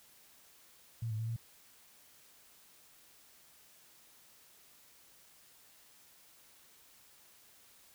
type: tone with pitch steps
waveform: sine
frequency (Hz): 114.8 / 108.7 / 113.1 / 115.2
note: A#2 / A2 / A2 / A#2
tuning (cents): -26 / -21 / +48 / -20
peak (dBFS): -34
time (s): 1.02-1.364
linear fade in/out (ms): 5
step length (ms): 86
effects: white hiss -62 dBFS RMS until 7.94 s